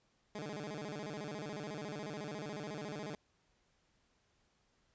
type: tone with vibrato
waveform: 15% pulse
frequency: 176.3 Hz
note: F3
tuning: 17 cents sharp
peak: -35 dBFS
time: 0.35-3.15 s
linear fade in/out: 2 ms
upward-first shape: square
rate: 14 Hz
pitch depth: 300 cents each way
effects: pink hiss -75 dBFS RMS until 4.94 s + resampled to 16000 Hz